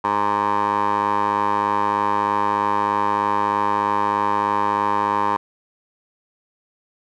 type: tone with band-pass filter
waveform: 15% pulse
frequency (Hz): 103.2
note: G#2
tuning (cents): -10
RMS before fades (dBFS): -20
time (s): 0.04-5.37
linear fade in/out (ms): 5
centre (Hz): 960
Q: 3.9
effects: none